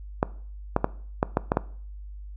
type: clicks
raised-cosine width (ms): 1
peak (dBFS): -6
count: 7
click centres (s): 0.229 / 0.764 / 0.844 / 1.229 / 1.371 / 1.519 / 1.571
effects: noise-tail reverb RT60 0.5 s tail -19 dB re dry + added 50 Hz sine -37 dBFS peak until 2.36 s